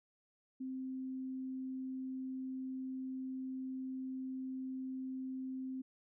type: tone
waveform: sine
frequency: 261 Hz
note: C4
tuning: 4 cents flat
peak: -39 dBFS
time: 0.6-5.82 s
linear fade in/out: 10 ms
effects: none